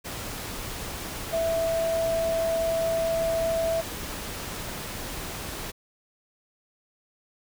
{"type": "tone in noise", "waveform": "sine", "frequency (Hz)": 659.3, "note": "E5", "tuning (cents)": 0, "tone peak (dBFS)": -23, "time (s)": [1.32, 3.82], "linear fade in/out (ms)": 20, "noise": "pink", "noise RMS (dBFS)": -35, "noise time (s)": [0.04, 5.72], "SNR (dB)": 9, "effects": []}